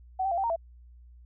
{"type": "tone with pitch steps", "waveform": "sine", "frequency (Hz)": [753, 777, 687, 777, 927, 666], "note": ["F#5", "G5", "F5", "G5", "A#5", "E5"], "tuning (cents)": [30, -16, -29, -16, -10, 18], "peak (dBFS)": -25, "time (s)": [0.19, 0.562], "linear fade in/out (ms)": 10, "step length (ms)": 62, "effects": ["added 60 Hz sine -49 dBFS peak until 1.25 s"]}